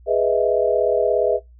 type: chord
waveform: sine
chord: E major seventh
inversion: first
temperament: equal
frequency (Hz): 415.3 / 493.9 / 622.3 / 659.3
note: G#4 / B4 / D#5 / E5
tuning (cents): 0 / 0 / 0 / 0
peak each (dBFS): -21 / -20 / -21 / -21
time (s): 0.06-1.4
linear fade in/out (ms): 50
effects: noise-tail reverb RT60 0.2 s tail -24 dB re dry + added 60 Hz sine -44 dBFS peak until 1.59 s